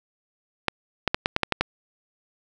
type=clicks; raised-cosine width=0.3 ms; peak=-4 dBFS; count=8; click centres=0.683 / 1.077 / 1.145 / 1.259 / 1.364 / 1.433 / 1.523 / 1.61 s; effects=none